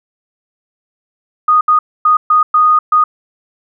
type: tone bursts at uneven times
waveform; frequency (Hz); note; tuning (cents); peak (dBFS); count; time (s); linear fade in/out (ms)
sine; 1237; D#6; -10; -6; 6; 1.48-1.61 / 1.68-1.79 / 2.05-2.17 / 2.3-2.43 / 2.54-2.79 / 2.92-3.04; 5
effects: none